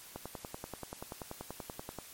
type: click train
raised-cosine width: 1 ms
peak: -26 dBFS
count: 20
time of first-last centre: 0.16-1.987 s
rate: 10.4 Hz
effects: white hiss -52 dBFS RMS until 2.13 s + MP3 64 kbps